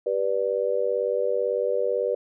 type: chord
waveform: sine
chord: G major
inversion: none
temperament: just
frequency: 392 / 490 / 588 Hz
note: G4 / B4 / D5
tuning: 0 / -14 / +2 cents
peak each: -29 / -24 / -27 dBFS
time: 0.06-2.15 s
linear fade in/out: 5 ms
effects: none